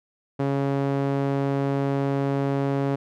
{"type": "tone with band-pass filter", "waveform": "sawtooth", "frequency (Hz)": 138.59, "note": "C#3", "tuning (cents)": 0, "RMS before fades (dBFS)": -24, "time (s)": [0.39, 2.96], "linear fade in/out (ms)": 10, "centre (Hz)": 400, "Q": 0.72, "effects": []}